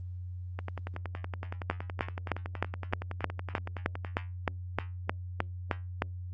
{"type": "two click trains", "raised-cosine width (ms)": 0.5, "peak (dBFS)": [-12, -22], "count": [15, 38], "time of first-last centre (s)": [[1.7, 6.021], [0.59, 4.048]], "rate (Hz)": [3.24, 10.7], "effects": ["added 90 Hz sine -37 dBFS peak until 6.33 s", "Opus 24 kbps"]}